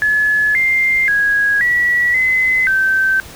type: tone with pitch steps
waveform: sine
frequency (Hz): 1708 / 2100 / 1654 / 1939 / 2037 / 1550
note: G#6 / C7 / G#6 / B6 / C7 / G6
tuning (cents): +48 / +6 / -8 / -32 / -47 / -20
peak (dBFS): -11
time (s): 0.02-3.2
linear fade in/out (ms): 0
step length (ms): 530
effects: pink hiss -36 dBFS RMS until 3.35 s